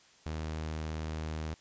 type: tone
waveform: sawtooth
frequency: 78.4 Hz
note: D#2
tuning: 14 cents sharp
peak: -31 dBFS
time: 0.26-1.54 s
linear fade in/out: 0 ms
effects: white hiss -61 dBFS RMS until 1.6 s + resampled to 16000 Hz